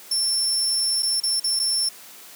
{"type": "tone with dropouts", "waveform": "30% pulse", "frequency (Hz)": 5390, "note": "E8", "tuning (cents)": 38, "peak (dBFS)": -16, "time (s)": [0.11, 1.89], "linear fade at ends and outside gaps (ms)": 5, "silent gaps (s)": [[1.024, 1.029], [1.202, 1.234], [1.399, 1.441], [1.593, 1.597]], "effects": ["white hiss -44 dBFS RMS until 2.35 s", "high-pass 200 Hz 12 dB/octave"]}